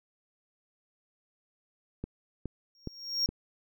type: click train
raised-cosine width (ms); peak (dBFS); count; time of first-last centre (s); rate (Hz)
3; -22; 4; 2.04-3.29; 2.4
type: tone with exponential growth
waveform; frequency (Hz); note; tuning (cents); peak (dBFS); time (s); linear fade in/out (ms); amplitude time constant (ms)
triangle; 5570; F8; -5; -22; 2.75-3.26; 1; 110
effects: none